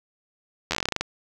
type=slowing click train; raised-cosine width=0.2 ms; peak=-7 dBFS; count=13; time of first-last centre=0.71-1.01 s; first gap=11 ms; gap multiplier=1.14; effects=none